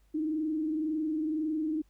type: tone with frequency modulation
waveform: sine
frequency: 311.1 Hz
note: D#4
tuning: in tune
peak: -28 dBFS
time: 0.14-1.82 s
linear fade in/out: 10 ms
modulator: 21.9 Hz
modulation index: 0.53
effects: added 50 Hz sine -62 dBFS peak until 1.89 s + pink hiss -73 dBFS RMS until 1.89 s